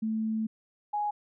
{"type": "tone pair in turn", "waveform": "sine", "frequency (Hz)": [220, 832.1], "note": ["A3", "G#5"], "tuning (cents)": [0, 3], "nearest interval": "octave + major seventh", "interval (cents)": 2303, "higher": "second", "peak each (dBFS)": [-27, -27], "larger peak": "neither", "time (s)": [[0.02, 0.47], [0.93, 1.11]], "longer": "first", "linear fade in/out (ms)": 10, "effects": []}